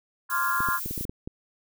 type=chord; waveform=sine; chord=D half-diminished seventh; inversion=third; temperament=equal; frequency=1046.5 / 1174.7 / 1396.9 / 1661.2 Hz; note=C6 / D6 / F6 / Ab6; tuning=0 / 0 / 0 / 0 cents; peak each=-27 / -33 / -27 / -32 dBFS; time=0.29-0.8 s; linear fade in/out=50 ms
type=noise; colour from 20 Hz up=violet; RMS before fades=-34 dBFS; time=0.3-1.05 s; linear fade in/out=0 ms
type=clicks; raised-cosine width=3 ms; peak=-21 dBFS; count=9; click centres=0.605 / 0.687 / 0.86 / 0.91 / 0.978 / 1.01 / 1.051 / 1.095 / 1.275 s
effects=none